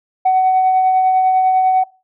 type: tone with tremolo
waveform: sine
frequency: 750 Hz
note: F#5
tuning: 23 cents sharp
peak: -7 dBFS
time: 0.25-1.84 s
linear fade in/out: 10 ms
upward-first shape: triangle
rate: 10 Hz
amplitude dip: 35%
effects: noise-tail reverb RT60 0.3 s tail -22 dB re dry + tanh soft clip ceiling -7 dBFS